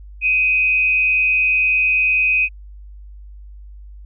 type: tone with frequency modulation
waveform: sine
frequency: 2509 Hz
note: D#7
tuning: 14 cents sharp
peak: -13 dBFS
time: 0.21-2.49 s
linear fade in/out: 50 ms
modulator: 145 Hz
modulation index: 0.43
effects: added 50 Hz sine -35 dBFS peak until 4.05 s

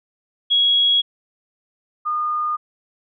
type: tone pair in turn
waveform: sine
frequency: 3322 / 1220.1 Hz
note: G#7 / D#6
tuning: 0 / -34 cents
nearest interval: octave + perfect fourth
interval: 1734 cents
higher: first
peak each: -13 / -19 dBFS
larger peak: first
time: 0.5-1.02 / 2.05-2.57 s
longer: neither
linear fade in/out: 20 ms
effects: none

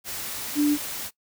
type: tone in noise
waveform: sine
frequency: 293.7 Hz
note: D4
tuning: in tune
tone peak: -17 dBFS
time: 0.55-0.78 s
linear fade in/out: 50 ms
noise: white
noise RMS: -33 dBFS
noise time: 0.04-1.11 s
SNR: +13 dB
effects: noise-tail reverb RT60 0.1 s tail -20 dB re dry

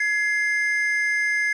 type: tone pair together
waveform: triangle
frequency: 1685.7 / 2093 Hz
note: G#6 / C7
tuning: +25 / 0 cents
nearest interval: major third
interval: 375 cents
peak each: -21 dBFS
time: 0-1.53 s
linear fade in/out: 5 ms
effects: resampled to 24000 Hz + 9-bit

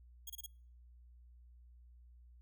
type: tone bursts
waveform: 5% pulse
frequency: 3301 Hz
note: G#7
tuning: 11 cents flat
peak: -35 dBFS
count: 4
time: 0.27-0.463 s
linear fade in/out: 5 ms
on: 28 ms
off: 27 ms
effects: noise-tail reverb RT60 0.5 s tail -26 dB re dry + added 60 Hz sine -57 dBFS peak until 2.41 s

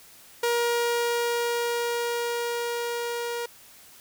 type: tone with level ramp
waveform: sawtooth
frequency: 473.9 Hz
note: A#4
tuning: 28 cents sharp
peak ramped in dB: -18 to -25 dBFS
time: 0.43-3.46 s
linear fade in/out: 5 ms
effects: white hiss -51 dBFS RMS until 4 s

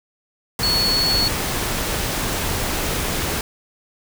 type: tone in noise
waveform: sine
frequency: 4391 Hz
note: C#8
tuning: 17 cents flat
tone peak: -17 dBFS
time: 0.63-1.28 s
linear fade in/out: 2 ms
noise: pink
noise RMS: -23 dBFS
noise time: 0.59-3.41 s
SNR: +3 dB
effects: none

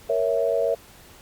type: chord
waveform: sine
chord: A# diminished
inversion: none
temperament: equal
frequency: 466.2 / 554.4 / 659.3 Hz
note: A#4 / C#5 / E5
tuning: 0 / 0 / 0 cents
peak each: -24 dBFS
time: 0.09-0.75 s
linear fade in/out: 10 ms
effects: pink hiss -49 dBFS RMS until 1.21 s + Opus 48 kbps

